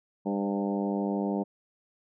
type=harmonic tone with a mistuned harmonic; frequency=100 Hz; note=G2; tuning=35 cents sharp; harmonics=2 / 3 / 4 / 5 / 6 / 7 / 8 / 9; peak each=-29 / -33 / -35 / -37 / -39 / -40 / -41 / -42 dBFS; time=0.25-1.44 s; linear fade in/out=20 ms; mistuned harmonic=6; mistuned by=-21 cents; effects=none